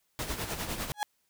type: noise with tremolo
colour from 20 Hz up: pink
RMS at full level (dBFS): -33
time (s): 0.19-0.92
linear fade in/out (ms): 0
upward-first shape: sine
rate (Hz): 9.9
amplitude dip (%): 60
type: tone with exponential growth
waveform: 35% pulse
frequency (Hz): 835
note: G#5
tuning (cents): +9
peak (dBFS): -22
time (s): 0.94-1.03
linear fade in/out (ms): 0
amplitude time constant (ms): 19
effects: white hiss -74 dBFS RMS until 1.29 s